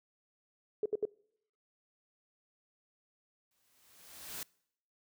sine tone bursts, 423.8 Hz, G#4, 35 cents sharp, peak -28 dBFS, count 3, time 0.83-1.053 s, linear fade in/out 2 ms, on 27 ms, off 71 ms
white noise with exponential growth, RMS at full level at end -40 dBFS, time 3.51-4.43 s, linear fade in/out 2 ms, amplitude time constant 200 ms
effects noise-tail reverb RT60 0.7 s tail -25 dB re dry

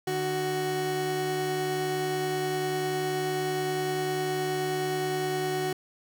30% pulse tone pair together, 150.69 / 371.9 Hz, D3 / F#4, +45 / +9 cents, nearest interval octave + major third, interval 1564 cents, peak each -32 / -25 dBFS, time 0.07-5.73 s, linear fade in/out 5 ms, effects none

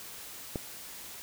click, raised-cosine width 2 ms, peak -19 dBFS, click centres 0.558 s, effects white hiss -45 dBFS RMS until 1.22 s

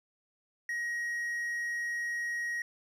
triangle tone, 1890 Hz, A#6, 23 cents sharp, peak -30 dBFS, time 0.69-2.62 s, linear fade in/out 2 ms, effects none

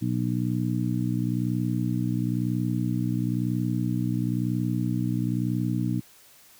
harmonic tone, 61 Hz, B1, 21 cents flat, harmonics 2 / 3 / 4 / 5, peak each -27 / -29 / -30 / -31 dBFS, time 0.01-6.01 s, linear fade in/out 20 ms, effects white hiss -54 dBFS RMS until 6.59 s

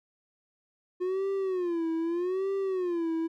triangle tone with vibrato, 357.3 Hz, F4, 40 cents sharp, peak -25 dBFS, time 1-3.28 s, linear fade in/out 20 ms, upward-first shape sine, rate 0.81 Hz, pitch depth 160 cents each way, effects none

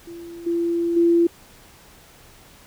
sine tone with level steps, 340 Hz, F4, 46 cents flat, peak -34 / -19 / -13 dBFS, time 0.07-1.27 s, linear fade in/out 5 ms, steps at 0.46 / 0.96 s, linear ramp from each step 10 ms, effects pink hiss -49 dBFS RMS until 2.66 s

